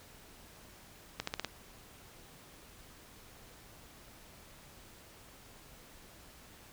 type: accelerating click train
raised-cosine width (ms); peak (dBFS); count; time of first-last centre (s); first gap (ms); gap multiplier
0.2; -17; 5; 1.2-1.447; 74; 0.88
effects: pink hiss -56 dBFS RMS until 6.72 s